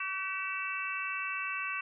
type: harmonic tone with a mistuned harmonic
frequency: 380.7 Hz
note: F#4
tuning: 49 cents sharp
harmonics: 3 / 4 / 5 / 6 / 7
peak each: -39 / -40 / -44 / -42 / -36 dBFS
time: 0-1.81 s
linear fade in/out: 5 ms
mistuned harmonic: 5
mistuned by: +35 cents
effects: none